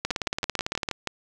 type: two click trains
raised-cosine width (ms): 0.2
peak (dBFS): -10 / -9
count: 7 / 16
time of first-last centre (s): 0.11-1.073 / 0.05-0.888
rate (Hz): 6.23 / 17.9
effects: none